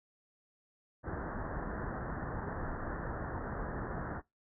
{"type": "low-pass noise", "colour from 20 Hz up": "pink", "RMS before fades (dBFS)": -39, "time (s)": [1.03, 4.22], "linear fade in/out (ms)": 50, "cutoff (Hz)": 1800, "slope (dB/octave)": 96, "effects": ["noise-tail reverb RT60 0.2 s tail -23 dB re dry"]}